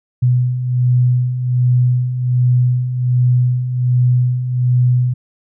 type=beating tone pair; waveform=sine; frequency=123.47 / 124.77 Hz; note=B2 / B2; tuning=0 / +18 cents; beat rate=1.3 Hz; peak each=-19 / -12 dBFS; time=0.22-5.14 s; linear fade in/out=10 ms; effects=none